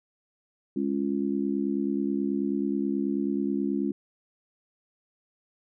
harmonic tone, 69.3 Hz, C#2, in tune, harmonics 3 / 4 / 5, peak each -29 / -28 / -31 dBFS, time 0.76-3.92 s, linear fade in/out 5 ms, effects none

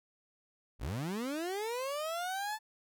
30% pulse linear sweep, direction up, 38.89 to 880 Hz, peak -32 dBFS, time 0.79-2.59 s, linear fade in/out 50 ms, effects none

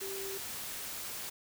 sine tone in noise, 389.9 Hz, G4, 9 cents flat, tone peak -40 dBFS, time 0.01-0.38 s, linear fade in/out 10 ms, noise white, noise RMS -41 dBFS, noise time 0-1.3 s, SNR -2 dB, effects none

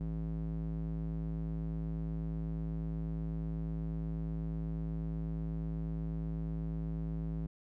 square tone with band-pass filter, 54.1 Hz, A1, 29 cents flat, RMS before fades -37 dBFS, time 0-7.47 s, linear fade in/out 10 ms, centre 160 Hz, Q 1.6, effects none

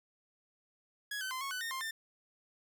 sawtooth tone with pitch steps, 1671 / 1528 / 1034 / 1100 / 1498 / 1834 / 1054 / 1794 Hz, G#6 / G6 / C6 / C#6 / F#6 / A#6 / C6 / A6, +10 / -45 / -21 / -14 / +21 / -29 / +12 / +33 cents, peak -33 dBFS, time 1.11-1.91 s, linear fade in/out 5 ms, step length 100 ms, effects none

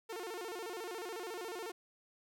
sawtooth tone with vibrato, 402.2 Hz, G4, 44 cents sharp, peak -37 dBFS, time 0.09-1.72 s, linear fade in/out 10 ms, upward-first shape square, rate 14 Hz, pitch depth 200 cents each way, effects none

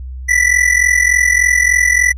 square ring-modulated tone, 1973 Hz, B6, 2 cents flat, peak -7 dBFS, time 0.28-2.13 s, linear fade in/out 20 ms, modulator 21.7 Hz, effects added 64 Hz sine -24 dBFS peak until 2.17 s + low-pass 10000 Hz 12 dB/octave

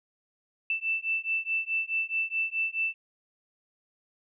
sine beating tone pair, 2655 / 2659.7 Hz, E7 / E7, +12 / +15 cents, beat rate 4.7 Hz, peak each -30 dBFS, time 0.7-2.94 s, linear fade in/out 2 ms, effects none

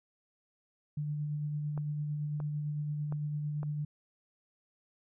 sine tone with tremolo, 148.7 Hz, D3, 22 cents sharp, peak -31 dBFS, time 0.97-3.85 s, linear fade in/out 5 ms, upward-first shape sine, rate 8.9 Hz, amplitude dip 25%
clicks, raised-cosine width 1 ms, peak -30 dBFS, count 4, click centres 1.777 / 2.402 / 3.124 / 3.631 s
effects none

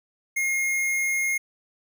square tone, 2143 Hz, C7, 41 cents sharp, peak -23 dBFS, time 0.36-1.38 s, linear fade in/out 10 ms, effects none

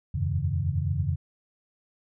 sine tone cluster, 83 / 92.3 / 105 / 137.5 / 160.7 Hz, E2 / F#2 / G#2 / C#3 / E3, +12 / -4 / +19 / -14 / -44 cents, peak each -31 / -28 / -34 / -29 / -35 dBFS, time 0.14-1.16 s, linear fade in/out 10 ms, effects none

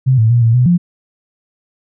sine tone with pitch steps, 130.5 / 111.4 / 119.6 / 114.5 / 124.7 / 175 Hz, C3 / A2 / A#2 / A#2 / B2 / F3, -4 / +22 / +45 / -31 / +17 / +4 cents, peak -7 dBFS, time 0.06-0.78 s, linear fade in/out 20 ms, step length 120 ms, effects none

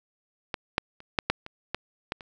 clicks, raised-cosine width 0.3 ms, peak -13 / -6 / -30 / -6 / -6 / -23 / -12 / -13 / -26 dBFS, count 9, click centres 0.542 / 0.781 / 1.004 / 1.188 / 1.3 / 1.464 / 1.746 / 2.121 / 2.208 s, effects none

